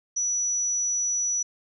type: tone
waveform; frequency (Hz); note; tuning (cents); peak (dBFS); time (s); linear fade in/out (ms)
sine; 5900; F#8; -6; -23; 0.16-1.43; 10
effects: none